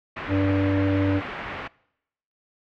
white low-pass noise, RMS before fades -34 dBFS, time 0.16-1.68 s, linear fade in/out 10 ms, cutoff 2300 Hz, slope 24 dB/octave
harmonic tone, 97.2 Hz, G2, 14 cents flat, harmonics 1 / 3 / 5 / 6, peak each -23 / -21 / -32 / -30 dBFS, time 0.28-1.22 s, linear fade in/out 50 ms
effects noise-tail reverb RT60 0.8 s tail -24 dB re dry

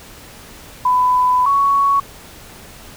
sine tone pair in turn, 1000 / 1115 Hz, B5 / C#6, +21 / +10 cents, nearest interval major second, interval 189 cents, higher second, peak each -11 dBFS, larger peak neither, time 0.85-1.46 / 1.46-2 s, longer first, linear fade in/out 5 ms, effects pink hiss -39 dBFS RMS until 2.96 s

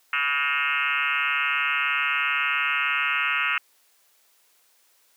sine tone with frequency modulation, 1997 Hz, B6, 19 cents sharp, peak -21 dBFS, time 0.13-3.58 s, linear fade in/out 2 ms, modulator 143 Hz, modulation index 5.6, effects white hiss -62 dBFS RMS until 5.16 s + high-pass 400 Hz 12 dB/octave

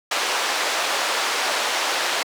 pink band-pass noise, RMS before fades -23 dBFS, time 0.11-2.23 s, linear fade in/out 5 ms, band 620 to 6100 Hz, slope 12 dB/octave, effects high-pass 300 Hz 12 dB/octave

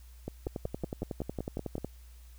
two click trains, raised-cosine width 2 ms, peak -22 / -21 dBFS, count 9 / 16, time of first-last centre 0.28-1.781 / 0.47-1.846 s, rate 5.33 / 10.9 Hz, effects added 60 Hz sine -49 dBFS peak until 2.38 s + white hiss -63 dBFS RMS until 2.38 s

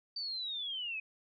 sine linear sweep, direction down, 4624 to 2500 Hz, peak -36 dBFS, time 0.16-1 s, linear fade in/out 5 ms, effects none

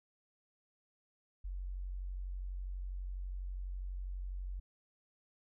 sine tone, 46.08 Hz, F#1, 6 cents flat, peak -38 dBFS, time 1.44-4.6 s, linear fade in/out 10 ms, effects none

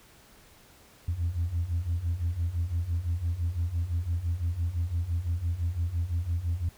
sine beating tone pair, 81.9 / 87.8 Hz, E2 / F2, -11 / +10 cents, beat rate 5.9 Hz, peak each -30 / -27 dBFS, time 1.08-6.69 s, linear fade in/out 5 ms, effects tanh soft clip ceiling -22 dBFS + pink hiss -56 dBFS RMS until 6.77 s

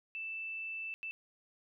sine tone bursts at uneven times, 2648 Hz, E7, 7 cents sharp, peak -38 dBFS, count 2, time 0.15-0.94 / 1.03-1.11 s, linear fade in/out 0 ms, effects none

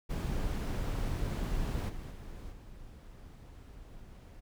brown noise with level steps, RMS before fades -33 / -42 / -45 / -50 dBFS, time 0.09-4.41 s, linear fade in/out 20 ms, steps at 1.88 / 2.1 / 2.51 s, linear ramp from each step 20 ms, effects none

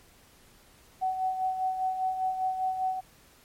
sine tone with tremolo, 751 Hz, F#5, 26 cents sharp, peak -24 dBFS, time 1.01-3.01 s, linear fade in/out 20 ms, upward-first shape sine, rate 5 Hz, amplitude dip 55%, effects pink hiss -58 dBFS RMS until 3.44 s + MP3 64 kbps

